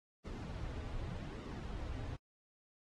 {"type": "noise with flanger", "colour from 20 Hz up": "brown", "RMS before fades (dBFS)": -43, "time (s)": [0.24, 2.17], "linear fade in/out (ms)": 20, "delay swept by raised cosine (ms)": [1.2, 5.6], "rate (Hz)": 0.85, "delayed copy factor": -0.55, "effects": ["low-pass 6000 Hz 12 dB/octave", "AAC 32 kbps"]}